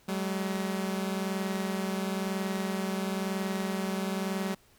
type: tone pair together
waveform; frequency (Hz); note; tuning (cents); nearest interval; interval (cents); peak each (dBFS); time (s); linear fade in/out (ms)
sawtooth; 190 / 211; F#3 / G#3; +46 / +28; major second; 182; -27 / -31; 0.08-4.55; 10
effects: pink hiss -62 dBFS RMS until 4.78 s